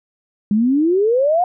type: exponential sweep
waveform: sine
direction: up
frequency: 200.5 to 740 Hz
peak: -12 dBFS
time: 0.51-1.44 s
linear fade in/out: 2 ms
effects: none